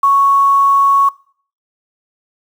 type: tone with quantisation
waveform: sine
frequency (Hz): 1108.7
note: C#6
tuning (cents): 0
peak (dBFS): -7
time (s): 0.03-1.09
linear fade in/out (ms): 5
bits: 6
effects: noise-tail reverb RT60 0.5 s tail -22 dB re dry